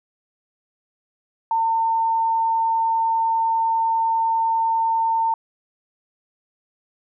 sine tone, 905 Hz, A5, 48 cents sharp, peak -17 dBFS, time 1.51-5.34 s, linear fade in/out 2 ms, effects none

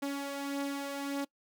sawtooth beating tone pair, 279.7 / 281.4 Hz, C#4 / C#4, +16 / +26 cents, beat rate 1.7 Hz, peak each -31 / -37 dBFS, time 0.02-1.25 s, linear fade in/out 10 ms, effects noise-tail reverb RT60 0.1 s tail -22 dB re dry

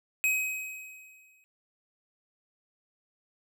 square tone with exponential decay, 2533 Hz, D#7, 30 cents sharp, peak -23 dBFS, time 0.24-1.44 s, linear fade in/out 0 ms, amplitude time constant 260 ms, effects none

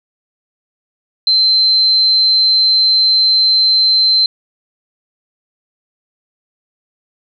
sine tone, 4100 Hz, C8, 36 cents flat, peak -8 dBFS, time 1.27-4.26 s, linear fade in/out 2 ms, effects none

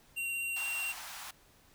square tone with vibrato, 2755 Hz, F7, 24 cents flat, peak -34 dBFS, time 0.16-0.93 s, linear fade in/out 20 ms, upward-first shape triangle, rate 16 Hz, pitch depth 12 cents each way
pink high-pass noise, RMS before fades -45 dBFS, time 0.56-1.31 s, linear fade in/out 5 ms, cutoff 710 Hz, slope 48 dB/octave
effects pink hiss -63 dBFS RMS until 1.74 s

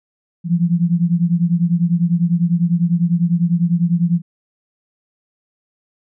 sine beating tone pair, 168.5 / 178.5 Hz, E3 / F3, +38 / +38 cents, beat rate 10 Hz, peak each -15 / -17 dBFS, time 0.44-4.22 s, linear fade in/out 50 ms, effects none

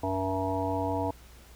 harmonic tone, 95 Hz, F#2, 46 cents sharp, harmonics 1 / 3 / 5 / 7 / 9 / 10, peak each -34 / -33 / -35 / -33 / -36 / -35 dBFS, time 0.03-1.11 s, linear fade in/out 5 ms, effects added 60 Hz sine -51 dBFS peak until 1.55 s + pink hiss -55 dBFS RMS until 1.55 s

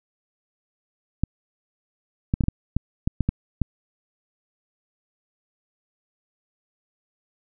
clicks, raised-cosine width 5 ms, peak -8 dBFS, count 10, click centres 1.236 / 2.339 / 2.408 / 2.438 / 2.484 / 2.766 / 3.075 / 3.207 / 3.29 / 3.617 s, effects none

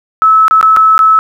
sine tone with dropouts, 1300 Hz, E6, 24 cents flat, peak -3 dBFS, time 0.22-1.19 s, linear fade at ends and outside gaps 0 ms, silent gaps 0.481-0.51 / 0.612-0.628 / 0.764-0.77 / 0.979-0.991 s, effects 7-bit

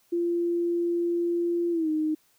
sine tone with pitch glide, 344.1 to 310.1 Hz, F4 to D#4, -26 to -6 cents, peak -23 dBFS, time 0.12-2.15 s, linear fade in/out 10 ms, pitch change -180 cents, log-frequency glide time 1.71-1.89 s, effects white hiss -65 dBFS RMS until 2.38 s

